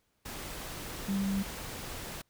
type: tone in noise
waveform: sine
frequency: 196 Hz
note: G3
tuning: in tune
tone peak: -28 dBFS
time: 1.08-1.43 s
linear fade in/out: 10 ms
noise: pink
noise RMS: -41 dBFS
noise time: 0.25-2.22 s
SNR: +10 dB
effects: pink hiss -75 dBFS RMS until 2.29 s